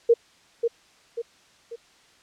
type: tone with echo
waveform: sine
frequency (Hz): 466.2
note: A#4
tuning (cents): 0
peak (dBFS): -12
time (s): 0.09-0.14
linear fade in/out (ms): 10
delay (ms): 540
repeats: 3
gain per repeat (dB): -7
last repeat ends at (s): 1.76
effects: white hiss -57 dBFS RMS until 2.22 s + low-pass 6000 Hz 12 dB/octave